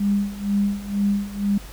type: tone with tremolo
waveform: sine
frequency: 201.7 Hz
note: G3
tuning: 50 cents sharp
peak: -16 dBFS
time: 0-1.58 s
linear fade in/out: 5 ms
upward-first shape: sine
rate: 2.1 Hz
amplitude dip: 85%
effects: added 50 Hz sine -40 dBFS peak until 1.72 s + pink hiss -43 dBFS RMS until 1.72 s